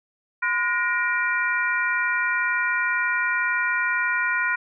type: tone cluster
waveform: sine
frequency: 1020 / 1442 / 1873 / 2364 Hz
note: C6 / F#6 / A#6 / D7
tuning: -44 / -45 / +8 / +11 cents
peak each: -29 / -23 / -26 / -29 dBFS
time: 0.42-4.56 s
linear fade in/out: 10 ms
effects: none